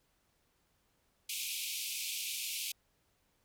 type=band-pass noise; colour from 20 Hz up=pink; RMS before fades=-39 dBFS; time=1.29-2.72 s; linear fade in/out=5 ms; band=2300 to 16000 Hz; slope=96 dB/octave; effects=pink hiss -75 dBFS RMS until 3.44 s